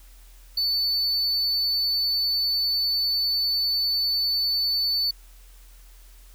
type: tone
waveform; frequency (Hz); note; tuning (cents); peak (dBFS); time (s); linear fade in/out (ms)
triangle; 4495; C#8; +23; -20; 0.57-5.11; 5
effects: added 42 Hz sine -46 dBFS peak until 6.34 s + white hiss -56 dBFS RMS until 6.34 s